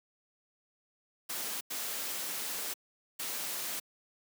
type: noise bursts at uneven times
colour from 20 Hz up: white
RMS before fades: -37 dBFS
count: 3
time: 1.29-1.61 / 1.7-2.74 / 3.19-3.8 s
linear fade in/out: 10 ms
effects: high-pass 200 Hz 12 dB/octave